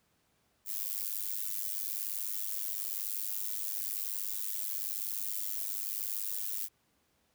violet noise with amplitude modulation, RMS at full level -32 dBFS, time 0.65-6.69 s, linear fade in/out 50 ms, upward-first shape sine, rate 101 Hz, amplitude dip 100%, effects pink hiss -73 dBFS RMS until 7.34 s + high-pass 60 Hz 12 dB/octave

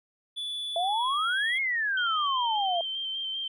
triangle tone with pitch glide, 3454 to 3304 Hz, A7 to G#7, -33 to -10 cents, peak -30 dBFS, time 0.36-1.59 s, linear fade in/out 20 ms, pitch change -77 cents, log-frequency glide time 0.84-1.18 s
sine exponential two-way sweep, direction up then down, 665 to 2187 to 665 Hz, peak -25 dBFS, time 0.76-2.81 s, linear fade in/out 2 ms, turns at 1.6 s
sine tone with vibrato, 3136 Hz, G7, in tune, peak -30 dBFS, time 1.97-3.48 s, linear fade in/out 5 ms, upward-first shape square, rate 5.1 Hz, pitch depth 19 cents each way
effects none

